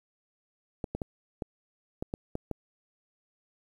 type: clicks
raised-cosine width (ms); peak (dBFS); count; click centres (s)
2; -19; 8; 0.842 / 0.95 / 1.018 / 1.422 / 2.025 / 2.139 / 2.354 / 2.513
effects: 9-bit